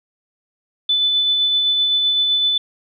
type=tone with tremolo; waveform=sine; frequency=3500 Hz; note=A7; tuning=10 cents flat; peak=-13 dBFS; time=0.89-2.58 s; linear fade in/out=5 ms; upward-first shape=sine; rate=7.8 Hz; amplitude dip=25%; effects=none